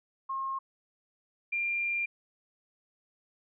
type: tone pair in turn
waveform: sine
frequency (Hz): 1074 / 2389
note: C6 / D7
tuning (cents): +45 / +29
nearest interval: octave + major second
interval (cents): 1384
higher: second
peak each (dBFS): -31 / -28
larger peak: second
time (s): 0.29-0.59 / 1.52-2.06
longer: second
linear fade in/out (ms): 10
effects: none